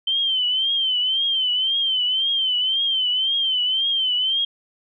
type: tone with vibrato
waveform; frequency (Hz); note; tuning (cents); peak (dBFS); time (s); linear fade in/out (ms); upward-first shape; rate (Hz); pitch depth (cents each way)
sine; 3100; G7; -20; -18; 0.07-4.45; 5; triangle; 1.9; 100
effects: none